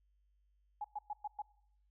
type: tone bursts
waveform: sine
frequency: 835 Hz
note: G#5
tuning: 9 cents sharp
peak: -37 dBFS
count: 5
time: 0.81-1.42 s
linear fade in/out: 5 ms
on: 34 ms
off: 110 ms
effects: noise-tail reverb RT60 0.7 s tail -22 dB re dry + added 50 Hz sine -70 dBFS peak until 1.9 s